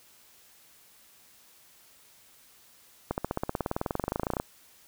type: accelerating click train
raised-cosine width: 1 ms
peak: -14 dBFS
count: 28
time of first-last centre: 3.11-4.399 s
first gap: 69 ms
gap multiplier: 0.97
effects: white hiss -58 dBFS RMS until 4.87 s